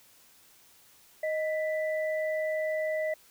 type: tone pair together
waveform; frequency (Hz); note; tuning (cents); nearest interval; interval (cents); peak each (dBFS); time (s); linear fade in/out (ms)
sine; 624 / 1981.1; D#5 / B6; +5 / +5; octave + minor sixth; 2000; -28 / -36; 1.23-3.14; 5
effects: white hiss -59 dBFS RMS until 3.3 s